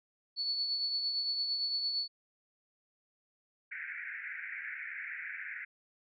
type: tone with tremolo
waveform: sine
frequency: 4435 Hz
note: C#8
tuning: in tune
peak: -29 dBFS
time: 0.36-2.08 s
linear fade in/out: 50 ms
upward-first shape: triangle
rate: 8.8 Hz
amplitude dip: 45%
type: band-pass noise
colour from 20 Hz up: white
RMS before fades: -42 dBFS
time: 3.71-5.65 s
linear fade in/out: 10 ms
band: 1500 to 2300 Hz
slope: 96 dB/octave
effects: none